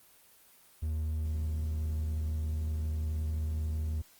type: tone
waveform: triangle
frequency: 77.78 Hz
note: D#2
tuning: in tune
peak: -28 dBFS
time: 0.82-4.02 s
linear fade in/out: 10 ms
effects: white hiss -60 dBFS RMS until 4.19 s + Opus 24 kbps